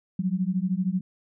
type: beating tone pair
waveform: sine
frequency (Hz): 178.9 / 191.9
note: F3 / G3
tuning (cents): +42 / -37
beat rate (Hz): 13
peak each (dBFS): -26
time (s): 0.19-1.01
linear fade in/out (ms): 5
effects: none